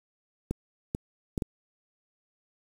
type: clicks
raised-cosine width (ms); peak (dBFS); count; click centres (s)
3; -16; 4; 0.51 / 0.949 / 1.378 / 1.422
effects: 7-bit